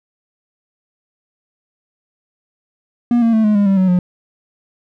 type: tone with pitch steps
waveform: triangle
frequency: 239.2 / 229.6 / 220.4 / 211.5 / 203 / 194.85 / 187.02 / 179.51 Hz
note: A#3 / A#3 / A3 / G#3 / G#3 / G3 / F#3 / F3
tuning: +45 / -26 / +3 / +32 / -39 / -10 / +19 / +48 cents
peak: -8 dBFS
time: 3.11-3.99 s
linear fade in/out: 2 ms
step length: 110 ms
effects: none